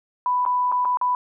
sine tone with dropouts, 992 Hz, B5, 7 cents sharp, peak -18 dBFS, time 0.26-1.15 s, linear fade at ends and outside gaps 1 ms, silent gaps 0.452-0.462 / 0.717-0.723 / 0.849-0.854 / 0.972-1.013 s, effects none

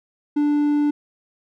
triangle tone, 293.7 Hz, D4, in tune, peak -14 dBFS, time 0.36-0.91 s, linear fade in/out 10 ms, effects none

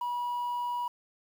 sine tone, 970 Hz, B5, 31 cents flat, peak -27 dBFS, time 0.01-0.88 s, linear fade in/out 5 ms, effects tanh soft clip ceiling -29 dBFS + 9-bit

